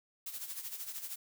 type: noise with tremolo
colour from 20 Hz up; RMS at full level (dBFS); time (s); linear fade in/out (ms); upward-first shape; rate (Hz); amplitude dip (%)
blue; -40; 0.26-1.16; 5; sine; 13; 65
effects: none